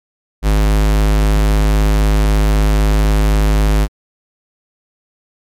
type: tone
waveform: square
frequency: 51.91 Hz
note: G#1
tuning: in tune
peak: -10 dBFS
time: 0.42-3.88 s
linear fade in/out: 50 ms
effects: MP3 96 kbps